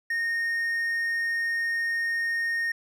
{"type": "tone", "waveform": "triangle", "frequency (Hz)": 1847, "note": "A#6", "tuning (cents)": -16, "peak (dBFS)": -23, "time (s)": [0.1, 2.72], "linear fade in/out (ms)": 5, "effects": []}